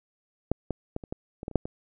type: clicks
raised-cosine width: 2 ms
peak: -10 / -15 / -17 / -27 / -19 / -24 / -19 / -29 / -7 / -21 dBFS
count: 10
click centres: 0.516 / 0.707 / 0.964 / 1.038 / 1.125 / 1.431 / 1.481 / 1.513 / 1.557 / 1.655 s
effects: none